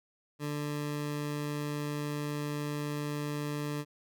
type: tone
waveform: 20% pulse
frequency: 147.3 Hz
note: D3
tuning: 6 cents sharp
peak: -28 dBFS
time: 0.39-3.85 s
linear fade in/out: 50 ms
effects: none